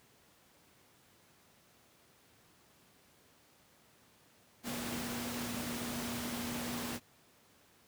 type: tone in noise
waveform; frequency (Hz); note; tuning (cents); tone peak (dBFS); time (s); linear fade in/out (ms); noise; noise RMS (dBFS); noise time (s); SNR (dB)
sine; 240; B3; -49; -40; 4.63-7; 50; pink; -40; 4.63-7; -3
effects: pink hiss -65 dBFS RMS until 7.87 s + high-pass 100 Hz 12 dB/octave